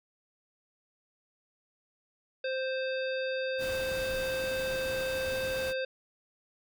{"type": "harmonic tone", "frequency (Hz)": 523.3, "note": "C5", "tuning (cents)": 0, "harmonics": [1, 3, 5, 7, 9], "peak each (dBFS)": [-31, -38, -41, -44, -47], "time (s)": [2.44, 5.85], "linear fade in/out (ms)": 5}
{"type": "noise", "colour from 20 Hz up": "pink", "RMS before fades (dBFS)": -41, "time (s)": [3.58, 5.74], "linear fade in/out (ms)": 50}
{"effects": []}